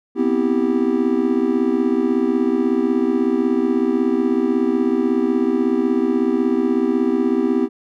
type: chord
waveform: triangle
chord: C major seventh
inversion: third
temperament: just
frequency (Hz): 245.3 / 261.6 / 327 / 392.4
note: B3 / C4 / E4 / G4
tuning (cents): -12 / 0 / -14 / +2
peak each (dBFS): -19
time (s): 0.15-7.69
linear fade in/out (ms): 50
effects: none